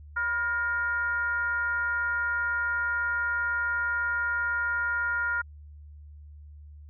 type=tone with frequency modulation; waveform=sine; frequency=1414 Hz; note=F6; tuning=21 cents sharp; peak=-25 dBFS; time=0.16-5.42 s; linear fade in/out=10 ms; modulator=437 Hz; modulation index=0.54; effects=added 74 Hz sine -44 dBFS peak until 6.89 s